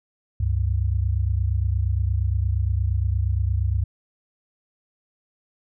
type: tone pair together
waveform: sine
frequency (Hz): 69 / 97.58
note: C#2 / G2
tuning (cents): -7 / -7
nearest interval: tritone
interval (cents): 600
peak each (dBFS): -22 / -22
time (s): 0.4-3.84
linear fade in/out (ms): 5
effects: none